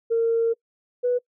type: tone pair in turn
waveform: sine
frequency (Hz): 458.9 / 491.9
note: A#4 / B4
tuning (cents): -27 / -7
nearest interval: minor second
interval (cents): 120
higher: second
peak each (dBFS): -17 / -18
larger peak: first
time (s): 0.1-0.54 / 1.03-1.19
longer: first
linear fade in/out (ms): 20
effects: noise-tail reverb RT60 0.1 s tail -24 dB re dry + tanh soft clip ceiling -13 dBFS